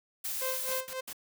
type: noise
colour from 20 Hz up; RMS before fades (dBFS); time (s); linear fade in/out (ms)
blue; -35; 0.24-0.81; 10
type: tone with tremolo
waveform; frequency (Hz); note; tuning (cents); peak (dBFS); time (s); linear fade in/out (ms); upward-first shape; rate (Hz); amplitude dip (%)
sawtooth; 520; C5; -11; -28; 0.41-1.01; 10; sine; 3.7; 90
type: noise bursts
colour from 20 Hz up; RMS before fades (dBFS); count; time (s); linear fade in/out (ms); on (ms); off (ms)
white; -41; 3; 0.68-1.131; 5; 57; 140
effects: none